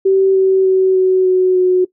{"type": "tone with pitch steps", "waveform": "sine", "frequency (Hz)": [384.9, 381.1, 377.4, 373.7, 370.1, 366.5], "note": ["G4", "G4", "F#4", "F#4", "F#4", "F#4"], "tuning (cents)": [-32, -49, 34, 17, 0, -16], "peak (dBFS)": -8, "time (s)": [0.05, 1.85], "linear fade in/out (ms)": 10, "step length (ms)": 300, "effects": ["noise-tail reverb RT60 0.1 s tail -19 dB re dry"]}